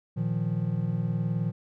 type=chord; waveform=triangle; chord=Bb suspended fourth; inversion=none; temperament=equal; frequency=116.54 / 155.56 / 174.61 Hz; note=Bb2 / Eb3 / F3; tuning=0 / 0 / 0 cents; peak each=-28 dBFS; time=0.16-1.52 s; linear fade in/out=20 ms; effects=none